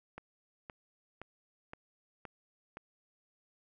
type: click train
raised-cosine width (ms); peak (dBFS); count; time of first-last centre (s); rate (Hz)
0.5; -29; 6; 0.18-2.771; 1.93
effects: none